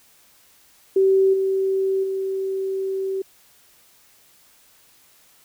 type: tone with level steps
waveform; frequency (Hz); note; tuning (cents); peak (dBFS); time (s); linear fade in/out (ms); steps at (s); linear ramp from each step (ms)
sine; 384.7; G4; -33; -13 / -18 / -22; 0.96-3.22; 5; 1.33 / 2.03; 10
effects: white hiss -55 dBFS RMS until 5.44 s